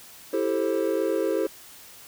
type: chord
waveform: triangle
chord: A minor seventh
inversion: second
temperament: equal with one note detuned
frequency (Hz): 329.6 / 392 / 440 / 527.8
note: E4 / G4 / A4 / C5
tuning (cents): 0 / 0 / 0 / +15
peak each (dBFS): -26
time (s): 0.33-1.47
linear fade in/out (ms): 5
effects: white hiss -47 dBFS RMS until 2.07 s